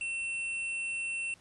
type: tone with hard clipping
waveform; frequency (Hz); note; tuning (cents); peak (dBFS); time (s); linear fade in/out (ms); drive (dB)
triangle; 2700; E7; +41; -34; 0.01-1.34; 2; 14
effects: pink hiss -61 dBFS RMS until 1.4 s + resampled to 24000 Hz